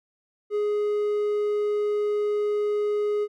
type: tone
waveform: triangle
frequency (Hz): 416.7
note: G#4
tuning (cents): +6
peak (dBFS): -20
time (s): 0.5-3.28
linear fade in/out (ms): 50
effects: none

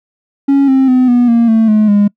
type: tone with pitch steps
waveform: triangle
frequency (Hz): 277.2 / 265.4 / 254.2 / 243.4 / 233.1 / 223.2 / 213.8 / 204.7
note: C#4 / C4 / C4 / B3 / A#3 / A3 / A3 / G#3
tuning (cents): 0 / +25 / -50 / -25 / 0 / +25 / -49 / -25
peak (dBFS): -3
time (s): 0.48-2.08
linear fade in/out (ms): 10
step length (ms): 200
effects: noise-tail reverb RT60 0.1 s tail -26 dB re dry + tanh soft clip ceiling 0 dBFS

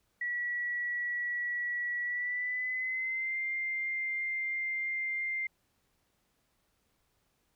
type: tone with pitch glide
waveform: sine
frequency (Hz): 1936 to 2099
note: B6 to C7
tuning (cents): -35 to +5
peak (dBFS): -31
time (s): 0.21-5.47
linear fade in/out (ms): 5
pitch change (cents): +140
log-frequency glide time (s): 2.02-3.4
effects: pink hiss -75 dBFS RMS until 7.55 s

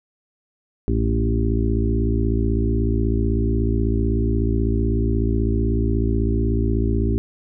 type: harmonic tone with a mistuned harmonic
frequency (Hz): 56.2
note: A1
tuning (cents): +37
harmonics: 1 / 2 / 4 / 5 / 6 / 7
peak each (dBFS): -20 / -23 / -26 / -27 / -28 / -28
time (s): 0.88-7.18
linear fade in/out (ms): 0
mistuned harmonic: 1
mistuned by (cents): +41
effects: none

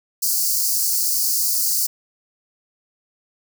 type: high-pass noise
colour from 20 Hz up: white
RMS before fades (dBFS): -20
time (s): 0.22-1.87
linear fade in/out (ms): 10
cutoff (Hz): 4400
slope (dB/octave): 96
effects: none

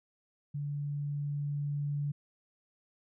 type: tone with level ramp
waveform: sine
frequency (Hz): 144.6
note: D3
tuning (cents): -27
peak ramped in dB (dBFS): -33 to -30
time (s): 0.54-2.12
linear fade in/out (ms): 10
effects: none

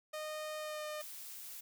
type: tone with pitch glide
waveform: sawtooth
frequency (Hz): 615 to 607.6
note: D#5 to D#5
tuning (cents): -20 to -41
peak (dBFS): -36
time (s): 0.13-1.02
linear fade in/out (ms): 10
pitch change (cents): -21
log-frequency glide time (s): 0.58-0.84
type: noise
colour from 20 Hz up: blue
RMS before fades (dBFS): -48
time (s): 1-1.61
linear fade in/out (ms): 10
effects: none

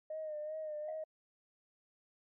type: tone with vibrato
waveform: sine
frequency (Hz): 615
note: D#5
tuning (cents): -20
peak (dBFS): -38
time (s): 0.1-1.04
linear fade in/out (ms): 5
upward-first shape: sine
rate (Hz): 2.6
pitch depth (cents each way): 44
type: tone with exponential decay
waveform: sine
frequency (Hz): 706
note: F5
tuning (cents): +19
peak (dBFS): -40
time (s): 0.88-1.05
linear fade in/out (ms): 5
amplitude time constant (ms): 35
effects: tanh soft clip ceiling -33 dBFS

